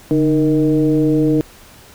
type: tone with frequency modulation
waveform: sine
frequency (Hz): 307.1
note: D#4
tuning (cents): -23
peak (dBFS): -11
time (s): 0.11-1.41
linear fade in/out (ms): 0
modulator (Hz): 162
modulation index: 0.93
effects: pink hiss -43 dBFS RMS until 1.94 s